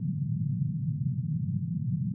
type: band-pass noise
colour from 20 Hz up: white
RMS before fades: -30 dBFS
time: 0-2.14 s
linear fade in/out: 2 ms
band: 110 to 180 Hz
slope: 48 dB/octave
effects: none